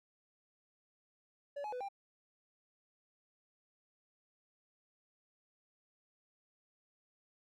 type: tone with pitch steps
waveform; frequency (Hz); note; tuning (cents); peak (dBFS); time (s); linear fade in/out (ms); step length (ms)
triangle; 571 / 844 / 498.8 / 794; D5 / G#5 / B4 / G5; -49 / +28 / +17 / +22; -37; 1.56-1.888; 10; 82
effects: none